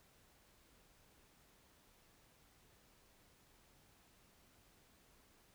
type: silence
effects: pink hiss -69 dBFS RMS until 5.54 s